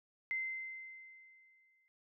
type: tone with exponential decay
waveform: sine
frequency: 2073 Hz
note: C7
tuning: 17 cents flat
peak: -33 dBFS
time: 0.31-1.88 s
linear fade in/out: 0 ms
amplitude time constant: 340 ms
effects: none